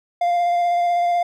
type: tone with vibrato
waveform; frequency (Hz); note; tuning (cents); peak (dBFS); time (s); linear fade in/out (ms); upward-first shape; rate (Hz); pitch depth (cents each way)
triangle; 698.5; F5; 0; -14; 0.21-1.23; 5; square; 16; 11
effects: none